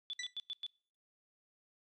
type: tone bursts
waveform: sine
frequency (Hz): 3467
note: A7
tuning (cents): -26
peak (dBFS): -38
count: 5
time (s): 0.1-0.665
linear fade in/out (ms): 0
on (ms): 33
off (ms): 100
type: tone with exponential decay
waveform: 20% pulse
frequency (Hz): 1975.5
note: B6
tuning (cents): 0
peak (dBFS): -31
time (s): 0.19-0.34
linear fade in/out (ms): 5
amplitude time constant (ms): 32
effects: noise-tail reverb RT60 0.5 s tail -26 dB re dry + resampled to 24000 Hz